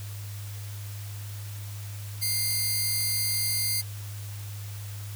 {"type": "tone pair together", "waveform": "5% pulse", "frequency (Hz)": [2100, 4714], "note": ["C7", "D8"], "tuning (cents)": [6, 6], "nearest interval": "octave + major second", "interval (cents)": 1400, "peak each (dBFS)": -20, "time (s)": [2.21, 3.82], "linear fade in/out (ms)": 20, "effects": ["added 102 Hz sine -35 dBFS peak until 5.15 s", "white hiss -46 dBFS RMS until 5.15 s"]}